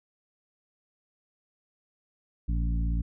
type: harmonic tone with a mistuned harmonic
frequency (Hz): 57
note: A#1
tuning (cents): -38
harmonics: 1 / 2 / 3 / 4 / 5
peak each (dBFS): -25 / -36 / -35 / -43 / -42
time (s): 2.48-3.02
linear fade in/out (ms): 10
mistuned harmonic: 1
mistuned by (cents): -51
effects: none